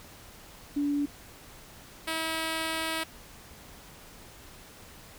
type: tone pair in turn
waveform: sine / 5% pulse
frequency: 287.8 / 322.2 Hz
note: D4 / E4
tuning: -35 / -39 cents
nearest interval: major second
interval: 196 cents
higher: second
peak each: -25 / -18 dBFS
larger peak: second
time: 0.76-1.06 / 2.07-3.04 s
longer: second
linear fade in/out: 10 ms
effects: pink hiss -50 dBFS RMS until 5.18 s